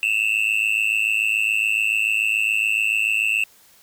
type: tone with amplitude modulation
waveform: triangle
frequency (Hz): 2667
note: E7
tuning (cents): +20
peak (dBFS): -12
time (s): 0.03-3.44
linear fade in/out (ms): 0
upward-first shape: sine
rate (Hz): 107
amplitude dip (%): 100
effects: white hiss -53 dBFS RMS until 3.82 s